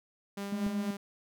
sawtooth tone with tremolo, 200 Hz, G3, 35 cents sharp, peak -31 dBFS, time 0.37-0.97 s, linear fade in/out 5 ms, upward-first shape triangle, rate 4.5 Hz, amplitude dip 40%
triangle tone, 207.7 Hz, G#3, in tune, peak -29 dBFS, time 0.52-0.91 s, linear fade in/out 5 ms
click, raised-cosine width 3 ms, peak -28 dBFS, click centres 0.665 s
effects none

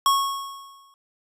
square tone with exponential decay, 1100 Hz, C#6, 14 cents flat, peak -15 dBFS, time 0.06-0.94 s, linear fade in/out 1 ms, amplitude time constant 190 ms, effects resampled to 32000 Hz

